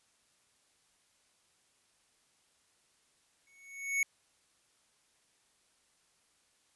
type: tone with exponential growth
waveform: square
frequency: 2217 Hz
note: C#7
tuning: in tune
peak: -26 dBFS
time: 3.47-4.03 s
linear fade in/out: 2 ms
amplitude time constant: 120 ms
effects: white hiss -71 dBFS RMS until 6.75 s + resampled to 24000 Hz